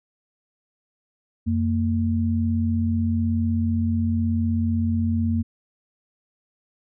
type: tone pair together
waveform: sine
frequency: 90.1 / 229 Hz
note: F#2 / A#3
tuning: -45 / -31 cents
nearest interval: octave + major third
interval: 1614 cents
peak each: -22 dBFS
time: 1.46-5.43 s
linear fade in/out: 20 ms
effects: none